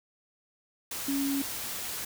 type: tone in noise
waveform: sine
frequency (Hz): 277.2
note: C#4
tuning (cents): 0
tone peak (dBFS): -27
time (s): 1.08-1.42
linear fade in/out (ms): 5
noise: white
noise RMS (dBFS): -36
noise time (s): 0.91-2.05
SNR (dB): +6
effects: none